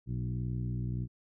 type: harmonic tone with a mistuned harmonic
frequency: 61.4 Hz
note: B1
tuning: 9 cents flat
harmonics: 1 / 2 / 3 / 4 / 5 / 6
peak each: -39 / -33 / -40 / -49 / -47 / -53 dBFS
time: 0.06-1.08 s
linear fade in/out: 50 ms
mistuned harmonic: 4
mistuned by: -16 cents
effects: none